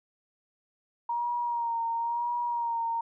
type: tone with vibrato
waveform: sine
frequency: 940 Hz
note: A#5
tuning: 14 cents sharp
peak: -27 dBFS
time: 1.09-3.01 s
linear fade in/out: 5 ms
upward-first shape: sine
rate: 0.98 Hz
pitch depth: 36 cents each way
effects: none